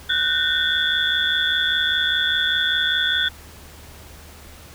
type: tone cluster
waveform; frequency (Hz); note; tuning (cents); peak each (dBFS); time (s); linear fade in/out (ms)
sine; 1475 / 1540 / 1825 / 3341 / 3500; F#6 / G6 / A#6 / G#7 / A7; -6 / -31 / -37 / +10 / -10; -23 / -26 / -29 / -24 / -22; 0.09-3.29; 10
effects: added 75 Hz sine -44 dBFS peak until 4.74 s + pink hiss -44 dBFS RMS until 4.74 s